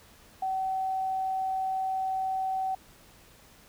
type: tone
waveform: sine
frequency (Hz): 761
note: F#5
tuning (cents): +48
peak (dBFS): -27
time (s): 0.42-2.75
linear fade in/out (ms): 5
effects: pink hiss -56 dBFS RMS until 3.68 s